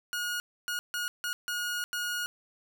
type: tone bursts at uneven times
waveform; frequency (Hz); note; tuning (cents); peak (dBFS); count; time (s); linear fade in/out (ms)
sawtooth; 1441; F#6; -46; -27; 6; 0.13-0.4 / 0.68-0.79 / 0.94-1.08 / 1.24-1.33 / 1.48-1.84 / 1.93-2.26; 0
effects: none